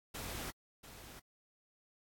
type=noise with echo; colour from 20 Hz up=pink; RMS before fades=-43 dBFS; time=0.14-0.51 s; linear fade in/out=10 ms; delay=690 ms; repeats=1; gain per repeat=-10 dB; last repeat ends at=1.2 s; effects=AAC 64 kbps